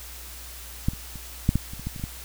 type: clicks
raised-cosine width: 5 ms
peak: -9 / -26 / -27 / -6 / -9 / -25 / -25 / -17 / -24 / -25 / -17 dBFS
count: 11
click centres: 0.885 / 0.935 / 1.157 / 1.491 / 1.556 / 1.735 / 1.796 / 1.87 / 1.962 / 1.997 / 2.039 s
effects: added 60 Hz sine -42 dBFS peak until 2.24 s + white hiss -42 dBFS RMS until 2.24 s